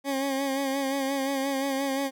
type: tone with vibrato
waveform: 20% pulse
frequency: 272.5 Hz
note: C#4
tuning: 29 cents flat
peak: -21 dBFS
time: 0.04-2.11 s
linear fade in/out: 50 ms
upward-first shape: sine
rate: 5.7 Hz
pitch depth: 41 cents each way
effects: none